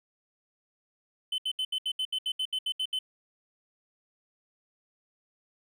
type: tone bursts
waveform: triangle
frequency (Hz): 3047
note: G7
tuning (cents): -50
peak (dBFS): -26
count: 13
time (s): 1.32-2.99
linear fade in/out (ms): 5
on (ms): 62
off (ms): 72
effects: none